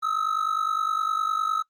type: ring-modulated tone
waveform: triangle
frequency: 1289 Hz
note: E6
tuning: 39 cents flat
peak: -18 dBFS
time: 0.02-1.63 s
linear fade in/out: 20 ms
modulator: 24.9 Hz
effects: noise-tail reverb RT60 0.1 s tail -20 dB re dry + Opus 32 kbps